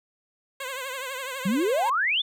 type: tone with vibrato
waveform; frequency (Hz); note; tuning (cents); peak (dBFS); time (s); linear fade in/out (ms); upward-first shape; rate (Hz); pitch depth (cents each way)
10% pulse; 526; C5; +9; -23; 0.6-1.9; 5; triangle; 12; 110
type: exponential sweep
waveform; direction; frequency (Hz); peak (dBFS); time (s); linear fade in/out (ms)
sine; up; 175.7 to 3628; -21; 1.45-2.22; 10
effects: none